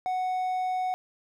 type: tone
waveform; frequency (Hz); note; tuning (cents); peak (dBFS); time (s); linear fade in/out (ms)
triangle; 740; F#5; 0; -24; 0.06-0.94; 0
effects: none